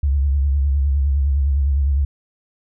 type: tone with vibrato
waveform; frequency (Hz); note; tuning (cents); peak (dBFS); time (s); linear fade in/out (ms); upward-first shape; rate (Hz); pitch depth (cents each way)
sine; 69.7; C#2; +10; -14; 0.03-2.05; 5; triangle; 9.8; 100
effects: none